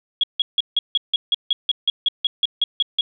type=tone bursts; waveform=sine; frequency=3322 Hz; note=G#7; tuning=in tune; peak=-14 dBFS; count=16; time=0.21-3.01 s; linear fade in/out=2 ms; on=25 ms; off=160 ms; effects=none